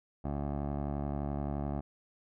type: tone with low-pass filter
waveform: 15% pulse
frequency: 71.6 Hz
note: D2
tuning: 43 cents flat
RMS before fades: -35 dBFS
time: 0.24-1.81 s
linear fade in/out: 10 ms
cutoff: 770 Hz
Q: 1.5
effects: none